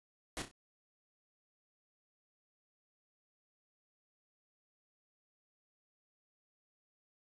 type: noise with echo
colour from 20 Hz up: pink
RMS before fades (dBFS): -40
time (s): 0.37-0.42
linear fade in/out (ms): 0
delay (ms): 31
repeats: 3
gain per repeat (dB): -8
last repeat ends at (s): 0.513
effects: resampled to 24000 Hz